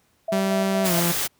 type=tone with tremolo; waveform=sine; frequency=659.3 Hz; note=E5; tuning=in tune; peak=-23 dBFS; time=0.28-1 s; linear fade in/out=5 ms; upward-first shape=square; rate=4.3 Hz; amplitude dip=45%
type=tone with pitch glide; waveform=sawtooth; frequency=193.9 to 171.75 Hz; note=G3 to F3; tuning=-19 to -29 cents; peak=-17 dBFS; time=0.32-1.12 s; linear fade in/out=5 ms; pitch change=-210 cents; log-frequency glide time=0.84-0.94 s
type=noise; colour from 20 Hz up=white; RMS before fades=-25 dBFS; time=0.84-1.28 s; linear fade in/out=20 ms
effects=pink hiss -64 dBFS RMS until 1.39 s + high-pass 60 Hz 12 dB/octave